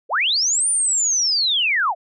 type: linear two-way sweep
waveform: sine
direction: up then down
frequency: 365.4 to 9370 to 604 Hz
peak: -16 dBFS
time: 0.09-1.95 s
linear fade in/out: 50 ms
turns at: 0.69 s
effects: none